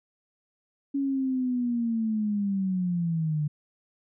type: linear sweep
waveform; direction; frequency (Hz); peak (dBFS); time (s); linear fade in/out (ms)
sine; down; 280 to 146.8; -24; 0.94-3.48; 10
effects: none